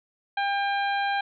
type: harmonic tone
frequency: 800 Hz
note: G5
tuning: 35 cents sharp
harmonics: 1 / 2 / 3 / 4 / 5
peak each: -25 / -29 / -35 / -38 / -40 dBFS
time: 0.37-1.21 s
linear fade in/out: 5 ms
effects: none